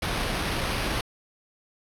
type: noise with sample-and-hold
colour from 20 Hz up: pink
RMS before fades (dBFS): -28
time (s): 0.02-1.01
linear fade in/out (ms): 5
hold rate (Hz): 7350
effects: low-pass 12000 Hz 12 dB/octave